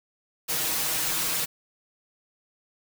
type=noise with comb filter; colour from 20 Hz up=white; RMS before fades=-27 dBFS; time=0.48-1.46 s; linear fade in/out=20 ms; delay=6.3 ms; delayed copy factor=+0.85; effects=none